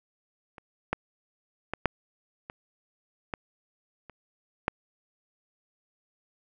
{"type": "clicks", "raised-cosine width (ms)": 0.5, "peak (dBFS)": [-30, -11, -15, -7, -23, -16, -30, -9], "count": 8, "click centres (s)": [0.582, 0.93, 1.736, 1.857, 2.499, 3.338, 4.097, 4.681], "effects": []}